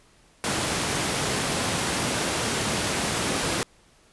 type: high-pass noise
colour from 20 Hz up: pink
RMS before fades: -26 dBFS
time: 0.44-3.63 s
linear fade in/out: 0 ms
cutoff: 110 Hz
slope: 12 dB/octave
effects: pink hiss -58 dBFS RMS until 4.12 s + resampled to 24000 Hz